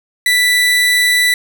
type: tone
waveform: 30% pulse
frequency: 1975.5 Hz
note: B6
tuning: in tune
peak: -7 dBFS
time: 0.26-1.34 s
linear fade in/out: 2 ms
effects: none